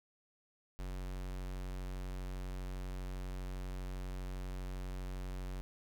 square tone, 46.25 Hz, F#1, in tune, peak -40 dBFS, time 0.79-5.61 s, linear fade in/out 0 ms, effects none

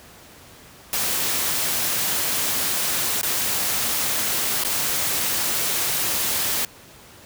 white noise with dropouts, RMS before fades -23 dBFS, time 0.93-6.65 s, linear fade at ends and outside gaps 1 ms, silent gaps 3.213-3.231 / 4.637-4.648 s, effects pink hiss -46 dBFS RMS until 7.25 s + high-pass 60 Hz 12 dB/octave

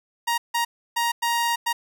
sawtooth tone bursts at uneven times, 939 Hz, A#5, 12 cents sharp, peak -17 dBFS, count 5, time 0.27-0.38 / 0.54-0.65 / 0.96-1.12 / 1.22-1.56 / 1.66-1.73 s, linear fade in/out 10 ms, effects none

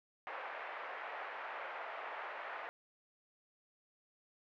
pink band-pass noise, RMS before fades -45 dBFS, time 0.27-2.69 s, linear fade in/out 0 ms, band 590 to 2200 Hz, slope 24 dB/octave, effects none

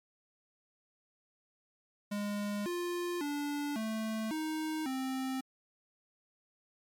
square tone with pitch steps, 205.3 / 350.9 / 289.9 / 220.1 / 312.9 / 262.5 Hz, G#3 / F4 / D4 / A3 / D#4 / C4, -20 / +8 / -22 / +1 / +10 / +6 cents, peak -34 dBFS, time 2.11-5.41 s, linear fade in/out 10 ms, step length 550 ms, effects MP3 96 kbps

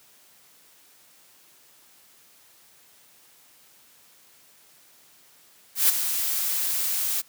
blue noise with ADSR envelope, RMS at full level -17 dBFS, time 5.75-7.22 s, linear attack 140 ms, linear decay 14 ms, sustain -9 dB, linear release 20 ms, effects white hiss -56 dBFS RMS until 7.28 s + high-pass 100 Hz 12 dB/octave

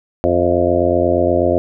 harmonic tone with a mistuned harmonic, 88.2 Hz, F2, 18 cents sharp, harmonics 1 / 2 / 3 / 4 / 5 / 6 / 7 / 8, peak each -22 / -28 / -21 / -18 / -23 / -18 / -18 / -22 dBFS, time 0.24-1.58 s, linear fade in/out 0 ms, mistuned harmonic 8, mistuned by -53 cents, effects none

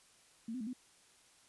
sine tone with pitch steps, 227.1 / 256.2 / 215.6 / 252 Hz, A#3 / C4 / A3 / B3, -45 / -36 / -35 / +35 cents, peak -38 dBFS, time 0.48-0.732 s, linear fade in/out 5 ms, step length 63 ms, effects white hiss -65 dBFS RMS until 1.48 s + resampled to 24000 Hz

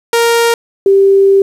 sawtooth / sine tone pair in turn, 466.2 / 392 Hz, A#4 / G4, 0 / 0 cents, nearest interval minor third, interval 300 cents, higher first, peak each -4 dBFS, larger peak neither, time 0.13-0.54 / 0.86-1.42 s, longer second, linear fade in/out 2 ms, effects resampled to 32000 Hz + 7-bit

